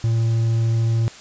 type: tone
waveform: triangle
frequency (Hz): 114.2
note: A#2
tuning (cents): -35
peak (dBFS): -14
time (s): 0.04-1.08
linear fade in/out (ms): 0
effects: white hiss -41 dBFS RMS until 1.2 s + resampled to 16000 Hz